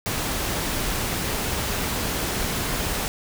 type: noise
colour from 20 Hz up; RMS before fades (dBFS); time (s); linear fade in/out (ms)
pink; -26; 0.06-3.08; 0
effects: none